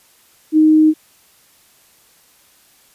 sine tone, 311.1 Hz, D#4, in tune, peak -7 dBFS, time 0.52-0.94 s, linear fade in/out 50 ms, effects white hiss -52 dBFS RMS until 2.94 s + resampled to 32000 Hz

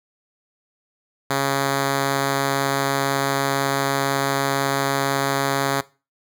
5% pulse tone, 138 Hz, C#3, 7 cents flat, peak -8 dBFS, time 1.3-5.81 s, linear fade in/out 5 ms, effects noise-tail reverb RT60 0.3 s tail -19 dB re dry

